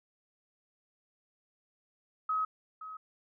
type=tone with echo; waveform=sine; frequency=1273 Hz; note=D#6; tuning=39 cents sharp; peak=-28 dBFS; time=2.29-2.45 s; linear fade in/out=5 ms; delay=520 ms; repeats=1; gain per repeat=-13 dB; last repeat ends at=2.97 s; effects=none